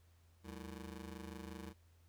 20% pulse ring-modulated tone, 132.7 Hz, C3, 25 cents sharp, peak -39 dBFS, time 0.43-1.74 s, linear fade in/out 50 ms, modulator 53.7 Hz, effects added 84 Hz sine -65 dBFS peak until 2.08 s + pink hiss -75 dBFS RMS until 2.08 s

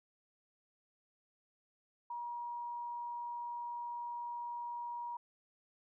sine tone, 954 Hz, A#5, 40 cents sharp, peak -39 dBFS, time 2.1-5.17 s, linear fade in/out 5 ms, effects none

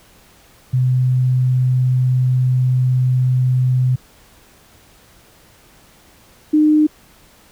sine tone pair in turn, 127.4 / 304.9 Hz, C3 / D#4, -46 / -35 cents, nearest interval octave + minor third, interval 1511 cents, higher second, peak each -12 / -9 dBFS, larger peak second, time 0.73-3.96 / 6.53-6.87 s, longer first, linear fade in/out 10 ms, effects pink hiss -49 dBFS RMS until 7.51 s

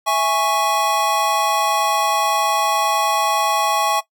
square chord, C# minor, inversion first, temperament equal, 659.3 / 830.6 / 1108.7 Hz, E5 / G#5 / C#6, 0 / 0 / 0 cents, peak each -24 / -20 / -20 dBFS, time 0.06-4.01 s, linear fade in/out 20 ms, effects noise-tail reverb RT60 0.1 s tail -17 dB re dry

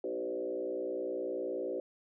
sine tone with frequency modulation, 445 Hz, A4, 20 cents sharp, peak -33 dBFS, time 0.04-1.8 s, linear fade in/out 2 ms, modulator 59.8 Hz, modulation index 2.1, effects none

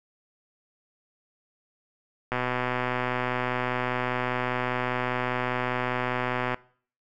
click train, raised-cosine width 0.5 ms, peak -12 dBFS, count 529, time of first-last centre 2.32-6.544 s, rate 125 Hz, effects noise-tail reverb RT60 0.5 s tail -22 dB re dry

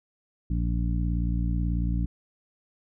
harmonic tone, 58.27 Hz, A#1, in tune, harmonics 1 / 2 / 3 / 4 / 5, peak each -25 / -31 / -31 / -39 / -37 dBFS, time 0.5-2.06 s, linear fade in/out 5 ms, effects none

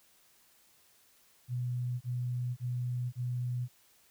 sine tone bursts, 123.47 Hz, B2, in tune, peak -31 dBFS, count 4, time 1.48-3.684 s, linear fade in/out 50 ms, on 530 ms, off 28 ms, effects white hiss -65 dBFS RMS until 4.1 s

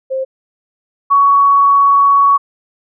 sine tone pair in turn, 528 / 1120.8 Hz, C5 / C#6, +16 / +19 cents, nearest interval octave + minor second, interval 1303 cents, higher second, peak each -15 / -6 dBFS, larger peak second, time 0.1-0.25 / 1.1-2.38 s, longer second, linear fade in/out 20 ms, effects none

